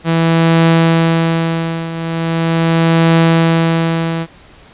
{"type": "tone with tremolo", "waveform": "sawtooth", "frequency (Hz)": 164.81, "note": "E3", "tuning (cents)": 0, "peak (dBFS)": -3, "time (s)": [0.04, 4.27], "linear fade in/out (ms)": 50, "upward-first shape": "triangle", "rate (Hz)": 0.4, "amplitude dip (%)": 80, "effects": ["pink hiss -42 dBFS RMS until 4.73 s", "resampled to 8000 Hz"]}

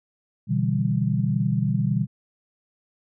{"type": "chord", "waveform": "sine", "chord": "E minor seventh", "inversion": "second", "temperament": "equal", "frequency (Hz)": [123.47, 146.83, 164.81, 196], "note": ["B2", "D3", "E3", "G3"], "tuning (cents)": [0, 0, 0, 0], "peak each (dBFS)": [-24, -26, -27, -25], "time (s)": [0.47, 2.07], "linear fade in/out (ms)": 50, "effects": []}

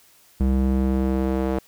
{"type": "tone with band-pass filter sweep", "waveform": "square", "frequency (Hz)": 65.41, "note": "C2", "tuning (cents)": 0, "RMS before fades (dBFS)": -21, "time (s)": [0.4, 1.59], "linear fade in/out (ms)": 5, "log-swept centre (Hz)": [150, 460], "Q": 1, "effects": ["white hiss -55 dBFS RMS until 1.67 s"]}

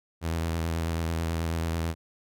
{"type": "tone with vibrato", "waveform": "sawtooth", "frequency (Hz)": 82.41, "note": "E2", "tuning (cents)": 0, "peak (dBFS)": -23, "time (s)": [0.21, 1.95], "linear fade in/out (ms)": 50, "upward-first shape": "square", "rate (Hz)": 9.2, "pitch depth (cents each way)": 24, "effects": []}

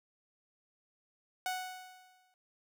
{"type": "tone with exponential decay", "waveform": "sawtooth", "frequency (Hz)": 740, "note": "F#5", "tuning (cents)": 0, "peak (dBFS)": -28, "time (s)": [1.46, 2.34], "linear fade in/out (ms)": 1, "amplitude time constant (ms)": 190, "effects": []}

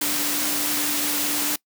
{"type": "tone in noise", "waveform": "sine", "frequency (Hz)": 293.7, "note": "D4", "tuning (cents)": 0, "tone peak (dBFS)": -31, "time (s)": [0.01, 1.56], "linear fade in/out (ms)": 5, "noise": "white", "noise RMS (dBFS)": -24, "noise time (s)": [0.01, 1.56], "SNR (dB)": -10, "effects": ["noise-tail reverb RT60 0.1 s tail -23 dB re dry", "high-pass 150 Hz 12 dB/octave"]}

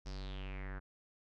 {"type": "tone with low-pass filter sweep", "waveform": "square", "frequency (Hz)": 47.88, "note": "G1", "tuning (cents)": -40, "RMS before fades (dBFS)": -43, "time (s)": [0.05, 0.8], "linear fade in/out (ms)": 20, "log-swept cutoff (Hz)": [5600, 1500], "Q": 5.2, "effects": []}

